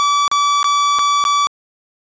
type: tone with dropouts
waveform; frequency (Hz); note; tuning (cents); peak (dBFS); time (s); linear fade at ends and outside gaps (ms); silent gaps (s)
45% pulse; 1152; D6; -34; -12; 0-1.47; 0; 0.279-0.315 / 0.63-0.643 / 0.987-0.992 / 1.24-1.251
effects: resampled to 16000 Hz